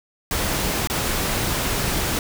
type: noise with dropouts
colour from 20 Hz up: pink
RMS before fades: -23 dBFS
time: 0.31-2.19 s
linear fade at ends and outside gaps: 1 ms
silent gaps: 0.873-0.899 s
effects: none